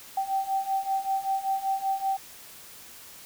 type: beating tone pair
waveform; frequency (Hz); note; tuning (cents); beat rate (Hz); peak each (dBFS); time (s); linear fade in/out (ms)
sine; 773 / 778.2; G5 / G5; -24 / -13; 5.2; -30 / -27; 0.17-2.17; 5
effects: white hiss -47 dBFS RMS until 3.25 s